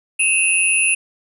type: tone cluster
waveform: sine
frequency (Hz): 2552 / 2734 / 10050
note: D#7 / F7 / D#9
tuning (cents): +43 / -37 / +16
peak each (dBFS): -18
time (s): 0.19-0.95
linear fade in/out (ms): 10
effects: none